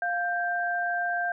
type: tone pair together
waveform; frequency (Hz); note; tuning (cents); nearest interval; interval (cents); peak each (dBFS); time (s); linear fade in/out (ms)
sine; 702 / 1576; F5 / G6; +9 / +9; octave + major second; 1400; -28; 0.02-1.32; 2
effects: none